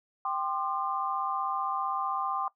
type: chord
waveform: sine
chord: G suspended fourth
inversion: none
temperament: equal with one note detuned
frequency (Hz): 784 / 1046.5 / 1202.1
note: G5 / C6 / D6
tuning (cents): 0 / 0 / +40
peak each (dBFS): -33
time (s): 0.25-2.48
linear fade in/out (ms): 2
effects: noise-tail reverb RT60 0.1 s tail -18 dB re dry